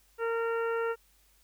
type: harmonic tone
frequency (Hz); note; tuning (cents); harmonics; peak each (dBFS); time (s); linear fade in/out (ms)
459.8; A#4; -24; 1 / 2 / 3 / 4 / 5 / 6; -29 / -39 / -35 / -44 / -51 / -48; 0.18-0.96; 50
effects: added 50 Hz sine -66 dBFS peak until 1.43 s + white hiss -66 dBFS RMS until 1.43 s